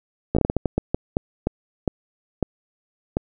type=slowing click train; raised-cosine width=2 ms; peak=-6 dBFS; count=15; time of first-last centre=0.35-3.169 s; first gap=15 ms; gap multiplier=1.35; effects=none